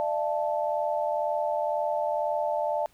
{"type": "tone cluster", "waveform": "sine", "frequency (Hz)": [598, 680, 877], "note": ["D5", "F5", "A5"], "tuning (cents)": [31, -46, -6], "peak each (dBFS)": [-28, -30, -30], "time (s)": [0, 2.86], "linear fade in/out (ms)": 0, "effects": ["pink hiss -62 dBFS RMS until 2.93 s"]}